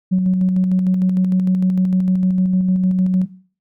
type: tone with tremolo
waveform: sine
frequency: 185 Hz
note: F#3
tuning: in tune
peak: -10 dBFS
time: 0.11-3.26 s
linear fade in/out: 20 ms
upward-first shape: square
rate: 6.6 Hz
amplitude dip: 30%
effects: noise-tail reverb RT60 0.5 s tail -20 dB re dry + tanh soft clip ceiling -8 dBFS